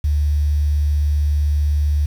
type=tone with quantisation; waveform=sine; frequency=73.7 Hz; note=D2; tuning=7 cents sharp; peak=-14 dBFS; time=0.04-2.06 s; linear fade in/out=5 ms; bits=7; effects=none